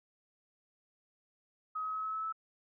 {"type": "tone with pitch steps", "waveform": "sine", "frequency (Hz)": [1267, 1275.1, 1283.2, 1291.4, 1299.6, 1307.9], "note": ["D#6", "D#6", "E6", "E6", "E6", "E6"], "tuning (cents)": [31, 42, -47, -36, -25, -14], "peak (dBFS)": -34, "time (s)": [1.75, 2.326], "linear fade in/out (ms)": 10, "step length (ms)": 96, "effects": []}